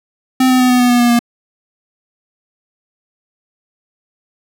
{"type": "tone with pitch steps", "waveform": "square", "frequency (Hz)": [258.3, 255.2, 252.1, 249.1, 246.1, 243.1, 240.2, 237.3], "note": ["C4", "C4", "B3", "B3", "B3", "B3", "B3", "A#3"], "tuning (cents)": [-22, -43, 36, 15, -6, -27, -48, 31], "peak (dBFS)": -9, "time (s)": [0.4, 1.192], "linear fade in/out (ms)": 5, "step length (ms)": 99, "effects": []}